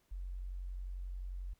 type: tone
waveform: sine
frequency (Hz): 45.63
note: F#1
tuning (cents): -23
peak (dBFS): -39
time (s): 0.11-1.54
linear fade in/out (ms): 10
effects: pink hiss -75 dBFS RMS until 1.59 s